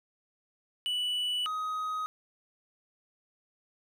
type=tone pair in turn; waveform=triangle; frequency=2960 / 1257.2 Hz; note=F#7 / D#6; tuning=0 / +18 cents; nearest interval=octave + minor third; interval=1482 cents; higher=first; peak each=-27 / -29 dBFS; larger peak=first; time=0.86-1.46 / 1.46-2.06 s; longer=neither; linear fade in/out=0 ms; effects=none